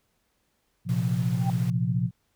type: chord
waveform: sine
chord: Bb suspended second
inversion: none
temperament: equal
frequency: 116.54 / 130.81 / 174.61 Hz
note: Bb2 / C3 / F3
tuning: 0 / 0 / 0 cents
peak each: -27 dBFS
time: 0.85-2.11 s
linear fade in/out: 50 ms
type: high-pass noise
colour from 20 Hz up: pink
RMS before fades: -46 dBFS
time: 0.89-1.7 s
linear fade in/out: 0 ms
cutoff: 150 Hz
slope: 48 dB/octave
type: tone with exponential growth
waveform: sine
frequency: 786 Hz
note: G5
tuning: 4 cents sharp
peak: -27 dBFS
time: 1.32-1.5 s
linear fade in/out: 1 ms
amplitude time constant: 39 ms
effects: pink hiss -72 dBFS RMS until 2.35 s